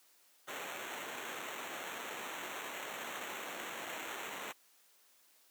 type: noise with sample-and-hold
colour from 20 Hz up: blue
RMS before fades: -43 dBFS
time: 0.47-4.53 s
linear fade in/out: 20 ms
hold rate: 4900 Hz
effects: white hiss -67 dBFS RMS until 5.5 s + high-pass 300 Hz 12 dB/octave